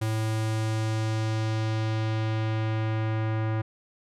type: tone with low-pass filter sweep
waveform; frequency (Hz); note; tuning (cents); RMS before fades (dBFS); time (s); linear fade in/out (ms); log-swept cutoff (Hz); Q
square; 110; A2; 0; -27; 0.01-3.62; 10; 12000 to 1800; 1
effects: none